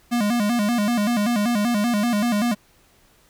square tone with vibrato, 222.3 Hz, A3, 18 cents sharp, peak -19 dBFS, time 0.11-2.55 s, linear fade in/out 20 ms, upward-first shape square, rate 5.2 Hz, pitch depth 130 cents each way, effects pink hiss -57 dBFS RMS until 3.29 s

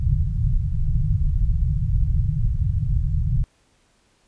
pink low-pass noise, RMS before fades -20 dBFS, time 0-3.44 s, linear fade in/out 0 ms, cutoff 160 Hz, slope 96 dB/octave, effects pink hiss -62 dBFS RMS until 4.27 s + resampled to 22050 Hz

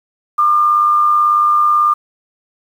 sine tone with amplitude modulation, 1200 Hz, D6, 37 cents sharp, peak -7 dBFS, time 0.38-1.94 s, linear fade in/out 10 ms, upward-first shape sine, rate 98.2 Hz, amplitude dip 40%, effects 7-bit

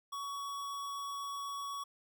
square tone, 1123 Hz, C#6, 22 cents sharp, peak -39 dBFS, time 0.12-1.84 s, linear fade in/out 10 ms, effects none

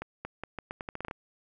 accelerating click train, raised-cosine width 0.5 ms, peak -21 dBFS, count 12, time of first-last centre 0.02-1.111 s, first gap 230 ms, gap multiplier 0.81, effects none

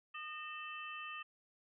harmonic tone with a mistuned harmonic, 612 Hz, D#5, 29 cents flat, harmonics 2 / 3 / 4 / 5, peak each -47 / -51 / -47 / -53 dBFS, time 0.14-1.23 s, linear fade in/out 10 ms, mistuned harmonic 4, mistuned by +130 cents, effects none

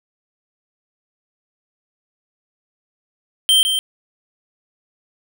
square tone with echo, 3136 Hz, G7, in tune, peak -11 dBFS, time 3.49-3.63 s, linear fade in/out 0 ms, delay 160 ms, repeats 1, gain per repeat -6 dB, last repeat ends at 3.79 s, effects none

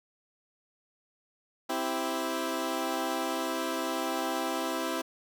15% pulse chord, C major, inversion none, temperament equal, 261.6 / 329.6 / 392 Hz, C4 / E4 / G4, 0 / 0 / 0 cents, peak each -28 / -26 / -31 dBFS, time 1.69-5.02 s, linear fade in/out 10 ms, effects none

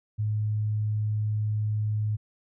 sine tone, 106.6 Hz, G#2, 46 cents sharp, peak -24 dBFS, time 0.18-2.17 s, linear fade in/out 20 ms, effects none

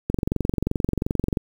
click train, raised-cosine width 3 ms, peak -9 dBFS, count 30, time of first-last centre 0.1-1.372 s, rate 22.8 Hz, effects 7-bit

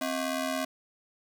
sawtooth ring-modulated tone, 449.6 Hz, A4, 37 cents sharp, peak -22 dBFS, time 0.01-0.65 s, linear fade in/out 5 ms, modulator 186 Hz, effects none

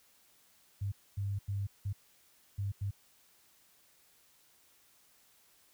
sine tone bursts at uneven times, 99.7 Hz, G2, 30 cents sharp, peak -32 dBFS, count 6, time 0.81-0.92 / 1.17-1.39 / 1.48-1.67 / 1.85-1.93 / 2.58-2.72 / 2.81-2.91 s, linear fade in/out 10 ms, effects white hiss -66 dBFS RMS until 5.73 s

